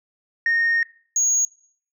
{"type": "tone pair in turn", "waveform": "sine", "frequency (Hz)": [1847, 6641], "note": ["A#6", "G#8"], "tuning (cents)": [-16, -1], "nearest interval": "octave + minor seventh", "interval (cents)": 2215, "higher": "second", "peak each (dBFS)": -15, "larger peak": "neither", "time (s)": [[0.46, 0.83], [1.16, 1.45]], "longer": "first", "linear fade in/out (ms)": 2, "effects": ["noise-tail reverb RT60 0.5 s tail -21 dB re dry", "tanh soft clip ceiling -14 dBFS"]}